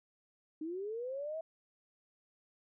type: linear sweep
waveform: sine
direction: up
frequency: 302.2 to 656 Hz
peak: -37 dBFS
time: 0.61-1.41 s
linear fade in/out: 5 ms
effects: none